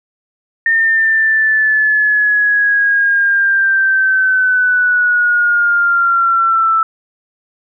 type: linear sweep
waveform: sine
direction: down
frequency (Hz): 1822 to 1318.5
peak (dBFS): -9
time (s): 0.66-6.83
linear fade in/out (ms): 2
effects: none